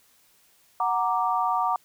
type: chord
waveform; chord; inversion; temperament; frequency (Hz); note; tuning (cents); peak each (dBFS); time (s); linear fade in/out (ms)
sine; Gb augmented; none; equal; 740 / 932.3 / 1174.7; Gb5 / Bb5 / D6; 0 / 0 / 0; -26; 0.8-1.76; 2
effects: white hiss -61 dBFS RMS until 1.84 s